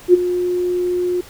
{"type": "tone with ADSR envelope", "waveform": "sine", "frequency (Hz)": 357.7, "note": "F4", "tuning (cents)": 41, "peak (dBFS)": -3, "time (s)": [0.08, 1.21], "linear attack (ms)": 58, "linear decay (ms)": 18, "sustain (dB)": -13, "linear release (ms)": 6, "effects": ["pink hiss -41 dBFS RMS until 1.29 s"]}